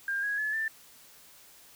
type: tone with pitch steps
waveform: sine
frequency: 1601 / 1657.5 / 1715.9 / 1776.4 Hz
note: G6 / G#6 / A6 / A6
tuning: +36 / -4 / -44 / +16 cents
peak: -28 dBFS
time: 0.08-0.68 s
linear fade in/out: 2 ms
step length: 150 ms
effects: white hiss -55 dBFS RMS until 1.75 s